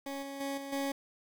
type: tone with level steps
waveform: 20% pulse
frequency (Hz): 276.6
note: C#4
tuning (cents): -4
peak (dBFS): -32 / -35 / -29 / -35 / -27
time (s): 0.06-0.92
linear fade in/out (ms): 5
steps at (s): 0.22 / 0.4 / 0.57 / 0.72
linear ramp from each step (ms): 10
effects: 9-bit